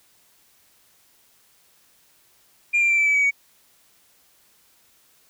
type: tone with pitch steps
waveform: sine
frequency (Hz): 2400 / 2374 / 2348 / 2322 / 2297 / 2272 / 2247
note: D7 / D7 / D7 / D7 / D7 / C#7 / C#7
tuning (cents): +37 / +18 / -1 / -20 / -39 / +42 / +23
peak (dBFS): -14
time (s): 2.73-3.311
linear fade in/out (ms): 20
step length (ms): 83
effects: tanh soft clip ceiling -14 dBFS + white hiss -59 dBFS RMS until 5.29 s